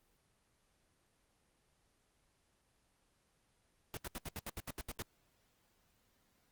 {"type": "noise bursts", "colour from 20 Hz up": "pink", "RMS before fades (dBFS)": -42, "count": 11, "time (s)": [3.94, 5.021], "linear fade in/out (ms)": 0, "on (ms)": 31, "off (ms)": 74, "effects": ["pink hiss -75 dBFS RMS until 6.51 s", "Opus 24 kbps"]}